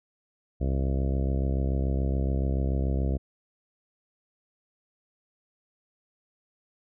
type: harmonic tone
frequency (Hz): 67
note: C2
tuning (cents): +42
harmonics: 1 / 2 / 3 / 4 / 5 / 6 / 7 / 8 / 9 / 10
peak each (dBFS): -25 / -31 / -35 / -37 / -39 / -41 / -42 / -43 / -44 / -45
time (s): 0.6-3.18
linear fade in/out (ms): 20
effects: none